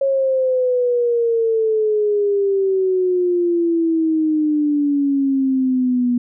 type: exponential sweep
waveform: sine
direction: down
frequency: 549 to 241.9 Hz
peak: -14 dBFS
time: 0.01-6.18 s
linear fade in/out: 5 ms
effects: none